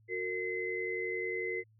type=tone cluster; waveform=sine; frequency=367.1 / 458.2 / 2050 Hz; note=F#4 / A#4 / C7; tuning=-14 / -30 / -36 cents; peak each=-38 / -38 / -36 dBFS; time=0.08-1.64 s; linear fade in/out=50 ms; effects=added 109 Hz sine -62 dBFS peak until 1.79 s